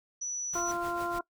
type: tone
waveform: sine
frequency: 5920 Hz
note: F#8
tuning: in tune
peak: -32 dBFS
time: 0.21-0.72 s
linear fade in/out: 10 ms
type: noise with tremolo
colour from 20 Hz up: pink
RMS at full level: -44 dBFS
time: 0.53-1.19 s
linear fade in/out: 5 ms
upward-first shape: sine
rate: 6.7 Hz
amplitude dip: 70%
type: harmonic tone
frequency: 346.3 Hz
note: F4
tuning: 15 cents flat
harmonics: 1 / 2 / 3 / 4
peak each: -36 / -36 / -36 / -36 dBFS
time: 0.55-1.21 s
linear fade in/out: 5 ms
effects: noise-tail reverb RT60 0.1 s tail -21 dB re dry